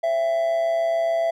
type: tone with amplitude modulation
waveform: triangle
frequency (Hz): 666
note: E5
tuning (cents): +18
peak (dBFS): -15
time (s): 0.03-1.31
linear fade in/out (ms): 10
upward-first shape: sine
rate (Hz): 127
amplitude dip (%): 45
effects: none